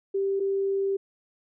sine tone pair in turn, 392 / 392 Hz, G4 / G4, 0 / 0 cents, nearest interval unison, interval 0 cents, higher neither, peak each -23 dBFS, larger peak neither, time 0.14-0.4 / 0.4-0.97 s, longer second, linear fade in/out 10 ms, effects none

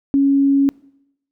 sine tone, 277 Hz, C#4, 1 cent flat, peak -11 dBFS, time 0.14-0.69 s, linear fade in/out 0 ms, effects noise-tail reverb RT60 0.8 s tail -24 dB re dry

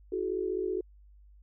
sine tone cluster, 328.2 / 372.5 / 427.8 Hz, E4 / F#4 / A4, -8 / +12 / -49 cents, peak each -38 / -31 / -34 dBFS, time 0.12-0.81 s, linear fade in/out 5 ms, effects added 50 Hz sine -53 dBFS peak until 1.42 s

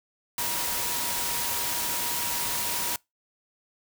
sine tone in noise, 955 Hz, A#5, 42 cents sharp, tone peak -37 dBFS, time 0.38-2.96 s, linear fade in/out 2 ms, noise white, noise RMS -29 dBFS, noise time 0.38-2.96 s, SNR -11 dB, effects noise-tail reverb RT60 0.2 s tail -25 dB re dry

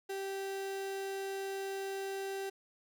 35% pulse tone, 389.7 Hz, G4, 10 cents flat, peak -35 dBFS, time 0.09-2.5 s, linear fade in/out 10 ms, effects none

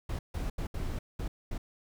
brown noise bursts at uneven times, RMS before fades -34 dBFS, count 6, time 0.09-0.19 / 0.34-0.5 / 0.58-0.67 / 0.74-0.99 / 1.19-1.28 / 1.51-1.58 s, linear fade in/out 5 ms, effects none

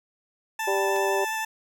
20% pulse tone with vibrato, 880 Hz, A5, in tune, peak -22 dBFS, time 0.59-1.45 s, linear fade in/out 5 ms, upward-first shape sine, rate 9.7 Hz, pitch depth 10 cents each way
harmonic tone, 196 Hz, G3, in tune, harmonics 2 / 3 / 4 / 5, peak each -25 / -29 / -31 / -33 dBFS, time 0.67-1.25 s, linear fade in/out 10 ms
clicks, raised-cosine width 0.2 ms, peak -26 dBFS, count 2, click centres 0.96 / 0.965 s
effects none

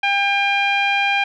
sawtooth tone with low-pass filter, 800 Hz, G5, 35 cents sharp, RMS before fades -18 dBFS, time 0.03-1.24 s, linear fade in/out 5 ms, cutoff 2700 Hz, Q 5.9, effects none

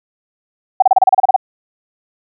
sine tone bursts, 760 Hz, F#5, 46 cents sharp, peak -4 dBFS, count 11, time 0.8-1.363 s, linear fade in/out 5 ms, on 23 ms, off 31 ms, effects none

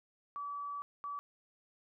sine tone bursts at uneven times, 1148 Hz, D6, 40 cents flat, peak -38 dBFS, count 2, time 0.36-0.82 / 1.04-1.19 s, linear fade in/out 0 ms, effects none

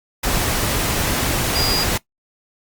sine tone in noise, 4855 Hz, D#8, 43 cents flat, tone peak -19 dBFS, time 1.55-1.84 s, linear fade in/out 10 ms, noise pink, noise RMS -20 dBFS, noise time 0.23-1.98 s, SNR -2 dB, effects noise-tail reverb RT60 0.1 s tail -18 dB re dry + Opus 48 kbps

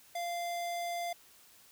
square tone, 693 Hz, F5, 14 cents flat, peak -35 dBFS, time 0.15-1.13 s, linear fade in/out 5 ms, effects white hiss -60 dBFS RMS until 1.71 s

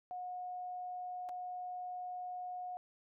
sine tone with dropouts, 725 Hz, F#5, 35 cents flat, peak -40 dBFS, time 0.11-2.77 s, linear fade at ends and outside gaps 0 ms, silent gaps 1.289-1.293 s, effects none

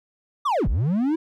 triangle linear two-way sweep, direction down then up, 1227 to 34.94 to 333.4 Hz, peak -17 dBFS, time 0.45-1.16 s, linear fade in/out 10 ms, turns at 0.68 s, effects none

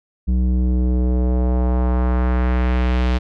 square tone with low-pass filter sweep, 62.1 Hz, B1, 10 cents sharp, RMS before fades -17 dBFS, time 0.27-3.19 s, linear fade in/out 20 ms, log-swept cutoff 190 to 3800 Hz, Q 1.2, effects none

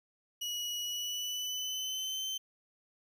30% pulse tone with pitch glide, 2916 to 3089 Hz, F#7 to G7, -26 to -26 cents, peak -32 dBFS, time 0.41-2.38 s, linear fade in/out 10 ms, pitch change +100 cents, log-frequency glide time 0.81-2.25 s, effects none

